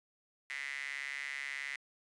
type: tone with high-pass filter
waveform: square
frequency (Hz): 69.3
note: C#2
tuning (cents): 0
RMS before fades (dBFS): -41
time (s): 0.5-1.76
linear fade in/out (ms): 0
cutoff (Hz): 2000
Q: 8.9
effects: resampled to 22050 Hz